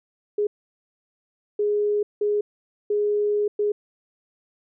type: tone bursts at uneven times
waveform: sine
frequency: 415.3 Hz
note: G#4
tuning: in tune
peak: -19 dBFS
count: 5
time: 0.38-0.47 / 1.59-2.03 / 2.21-2.41 / 2.9-3.48 / 3.59-3.72 s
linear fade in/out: 5 ms
effects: none